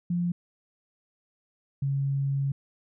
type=tone pair in turn; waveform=sine; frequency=174.61 / 138.2 Hz; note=F3 / C#3; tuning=0 / -5 cents; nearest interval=major third; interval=405 cents; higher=first; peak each=-24 dBFS; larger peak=neither; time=0.1-0.32 / 1.82-2.52 s; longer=second; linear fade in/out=5 ms; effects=none